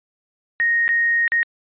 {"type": "tone with dropouts", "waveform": "sine", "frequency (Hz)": 1864.7, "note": "A#6", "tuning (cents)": 0, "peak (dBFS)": -15, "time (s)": [0.6, 1.43], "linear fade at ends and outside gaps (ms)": 0, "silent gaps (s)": [[0.88, 0.89], [1.278, 1.32]], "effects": ["resampled to 8000 Hz"]}